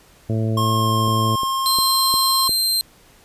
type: harmonic tone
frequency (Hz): 110.9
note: A2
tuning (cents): +14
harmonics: 1 / 2 / 3 / 4 / 5 / 6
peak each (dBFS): -19 / -25 / -29 / -31 / -33 / -35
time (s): 0.29-1.36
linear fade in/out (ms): 10
type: tone with pitch glide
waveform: square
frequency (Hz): 1074 to 1067.2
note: C6 to C6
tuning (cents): +45 to +34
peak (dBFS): -20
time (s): 0.57-2.48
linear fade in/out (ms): 5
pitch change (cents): -11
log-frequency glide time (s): 0.75-0.9
type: click train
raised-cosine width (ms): 2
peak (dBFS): -17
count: 5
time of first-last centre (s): 1.08-2.493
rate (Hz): 2.83
type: tone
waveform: sawtooth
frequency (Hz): 4146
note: C8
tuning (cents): -17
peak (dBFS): -14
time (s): 1.66-2.81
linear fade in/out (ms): 0
effects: pink hiss -51 dBFS RMS until 3.24 s + resampled to 32000 Hz